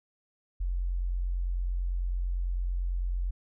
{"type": "tone", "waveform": "sine", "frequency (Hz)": 44.49, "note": "F1", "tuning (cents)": 33, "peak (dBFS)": -27, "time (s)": [0.6, 3.31], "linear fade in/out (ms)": 10, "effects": []}